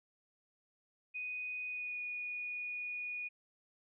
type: tone with pitch glide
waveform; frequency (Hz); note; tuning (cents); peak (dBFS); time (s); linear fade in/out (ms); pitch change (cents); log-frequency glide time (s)
sine; 2489 to 2459; D#7 to D#7; 0 to -21; -38; 1.14-3.29; 20; -21; 1.67-2
effects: none